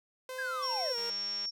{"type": "tone with pitch glide", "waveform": "sawtooth", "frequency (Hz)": [515, 469.5], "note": ["C5", "A#4"], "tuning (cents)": [-28, 12], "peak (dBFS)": -35, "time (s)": [0.29, 1.1], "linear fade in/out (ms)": 2, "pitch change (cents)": -160, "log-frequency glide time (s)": [0.91, 0.96]}
{"type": "linear sweep", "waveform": "triangle", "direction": "down", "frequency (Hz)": [1666, 480.3], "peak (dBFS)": -32, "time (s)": [0.38, 0.93], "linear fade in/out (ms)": 10}
{"type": "tone", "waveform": "sine", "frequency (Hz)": 5500, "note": "F8", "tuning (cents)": -27, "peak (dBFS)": -33, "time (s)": [0.62, 1.51], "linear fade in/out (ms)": 20}
{"type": "click train", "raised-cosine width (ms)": 0.2, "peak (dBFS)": -31, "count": 97, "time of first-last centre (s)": [0.98, 1.455], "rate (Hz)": 202}
{"effects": []}